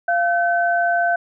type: tone pair together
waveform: sine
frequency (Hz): 693 / 1527.2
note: F5 / G6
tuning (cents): -14 / -46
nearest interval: octave + major second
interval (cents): 1368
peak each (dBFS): -17 / -20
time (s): 0.08-1.16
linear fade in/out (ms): 5
effects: none